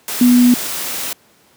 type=tone in noise; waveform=sine; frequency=245.4 Hz; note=B3; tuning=11 cents flat; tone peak=-6 dBFS; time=0.21-0.54 s; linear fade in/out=2 ms; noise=white; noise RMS=-23 dBFS; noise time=0.08-1.13 s; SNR=+14 dB; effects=pink hiss -52 dBFS RMS until 1.56 s + high-pass 150 Hz 12 dB/octave

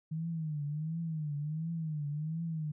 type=tone with vibrato; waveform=sine; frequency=155.56 Hz; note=D#3; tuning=in tune; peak=-33 dBFS; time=0.11-2.72 s; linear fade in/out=10 ms; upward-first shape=triangle; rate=1.4 Hz; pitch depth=140 cents each way; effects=none

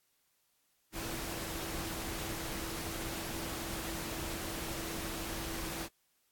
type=tone in noise; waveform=sine; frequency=329.6 Hz; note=E4; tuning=in tune; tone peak=-45 dBFS; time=0.92-5.89 s; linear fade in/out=50 ms; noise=pink; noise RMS=-40 dBFS; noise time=0.92-5.89 s; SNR=-8 dB; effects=white hiss -75 dBFS RMS until 6.31 s + AAC 64 kbps

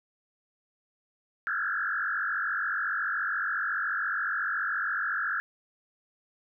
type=tone with frequency modulation; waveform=sine; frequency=1523 Hz; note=F#6; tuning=50 cents sharp; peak=-27 dBFS; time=1.47-5.4 s; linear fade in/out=0 ms; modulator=47.1 Hz; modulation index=4.2; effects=none

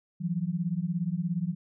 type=beating tone pair; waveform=sine; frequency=164.81 / 181.81 Hz; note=E3 / F#3; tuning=0 / -30 cents; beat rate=17 Hz; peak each=-30 dBFS; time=0.2-1.55 s; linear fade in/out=20 ms; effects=none

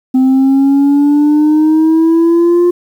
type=exponential sweep; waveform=sine; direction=up; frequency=258 to 353.4 Hz; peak=-3 dBFS; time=0.14-2.71 s; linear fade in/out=10 ms; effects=tanh soft clip ceiling -5 dBFS + 7-bit

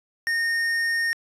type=tone with tanh clipping; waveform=sine; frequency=1840 Hz; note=A#6; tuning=23 cents flat; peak=-23 dBFS; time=0.27-1.13 s; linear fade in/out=0 ms; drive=11 dB; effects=resampled to 32000 Hz

